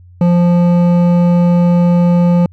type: tone with hard clipping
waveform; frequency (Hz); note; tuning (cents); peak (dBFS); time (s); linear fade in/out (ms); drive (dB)
sine; 174.61; F3; 0; -9; 0.21-2.46; 2; 10
effects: added 89 Hz sine -37 dBFS peak until 2.52 s